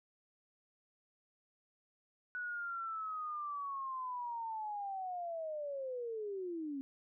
sine linear sweep, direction down, 1480 to 265.7 Hz, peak -38 dBFS, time 2.35-6.81 s, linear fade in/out 0 ms, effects none

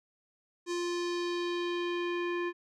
square tone with low-pass filter sweep, 349.2 Hz, F4, in tune, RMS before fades -33 dBFS, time 0.66-2.53 s, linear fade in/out 50 ms, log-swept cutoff 6700 to 2100 Hz, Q 1.9, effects none

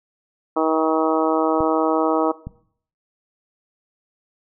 harmonic tone, 159 Hz, D#3, 38 cents sharp, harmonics 2 / 3 / 4 / 5 / 6 / 7 / 8, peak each -21 / -23 / -24 / -25 / -26 / -26 / -27 dBFS, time 0.56-2.32 s, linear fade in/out 10 ms
clicks, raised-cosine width 5 ms, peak -18 dBFS, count 2, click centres 1.606 / 2.47 s
effects noise-tail reverb RT60 0.6 s tail -18 dB re dry

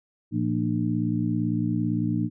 harmonic tone with a mistuned harmonic, 57.8 Hz, A#1, 14 cents flat, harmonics 2 / 3 / 4 / 5, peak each -28 / -28 / -28 / -28 dBFS, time 0.31-2.3 s, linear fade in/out 50 ms, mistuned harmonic 5, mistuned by +73 cents, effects none

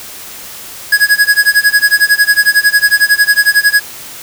square tone with tremolo, 1667 Hz, G#6, 6 cents sharp, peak -4 dBFS, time 0.92-3.8 s, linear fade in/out 5 ms, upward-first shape sine, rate 11 Hz, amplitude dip 95%, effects white hiss -29 dBFS RMS until 4.22 s

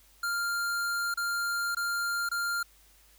square tone with dropouts, 1396.9 Hz, F6, in tune, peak -29 dBFS, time 0.23-2.63 s, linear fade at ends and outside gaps 5 ms, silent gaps 1.141-1.173 / 1.749-1.768 / 2.29-2.314 s, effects added 50 Hz sine -62 dBFS peak until 3.18 s + white hiss -61 dBFS RMS until 3.18 s

